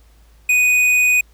sine tone with tanh clipping, 2485 Hz, D#7, 3 cents flat, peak -13 dBFS, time 0.49-1.21 s, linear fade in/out 5 ms, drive 11 dB, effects added 55 Hz sine -47 dBFS peak until 1.33 s + pink hiss -57 dBFS RMS until 1.33 s

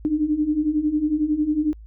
sine beating tone pair, 295.4 / 306.4 Hz, D4 / D#4, +10 / -27 cents, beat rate 11 Hz, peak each -24 / -20 dBFS, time 0.05-1.73 s, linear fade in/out 0 ms, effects added 54 Hz sine -39 dBFS peak until 1.86 s

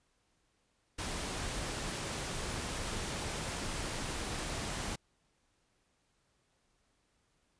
pink noise, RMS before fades -38 dBFS, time 0.98-4.96 s, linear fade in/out 10 ms, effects pink hiss -75 dBFS RMS until 7.59 s + resampled to 22050 Hz

